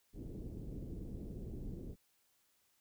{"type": "low-pass noise", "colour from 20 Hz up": "pink", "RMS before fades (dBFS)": -45, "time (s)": [0.13, 1.96], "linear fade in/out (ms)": 50, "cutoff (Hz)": 390, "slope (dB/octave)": 24, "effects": ["white hiss -75 dBFS RMS until 2.8 s"]}